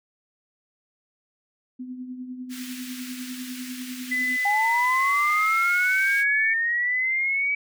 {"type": "tone with tremolo", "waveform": "sine", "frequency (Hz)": 252.7, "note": "B3", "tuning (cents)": 40, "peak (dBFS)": -30, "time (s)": [1.79, 4.37], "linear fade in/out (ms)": 10, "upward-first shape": "triangle", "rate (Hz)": 10, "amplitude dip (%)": 60}
{"type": "high-pass noise", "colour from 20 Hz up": "pink", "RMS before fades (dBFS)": -40, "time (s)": [2.49, 6.25], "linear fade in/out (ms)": 50, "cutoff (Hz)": 1700, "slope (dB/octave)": 24}
{"type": "tone with pitch glide", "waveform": "sine", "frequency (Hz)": [2007, 2240], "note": ["B6", "C#7"], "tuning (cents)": [27, 18], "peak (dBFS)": -22, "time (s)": [4.11, 6.54], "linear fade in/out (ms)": 10, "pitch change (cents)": 191, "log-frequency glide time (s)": [4.9, 6.01]}
{"type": "linear sweep", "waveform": "sine", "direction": "up", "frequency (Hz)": [801, 2290], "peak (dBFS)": -21, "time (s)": [4.45, 7.55], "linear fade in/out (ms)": 5}
{"effects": []}